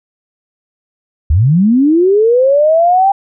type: linear sweep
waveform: sine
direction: up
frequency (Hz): 65.8 to 798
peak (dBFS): -6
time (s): 1.3-3.12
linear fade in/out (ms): 5
effects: none